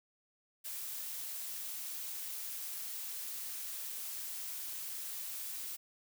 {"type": "noise", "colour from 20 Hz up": "blue", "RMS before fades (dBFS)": -42, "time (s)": [0.64, 5.77], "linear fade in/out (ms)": 20, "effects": []}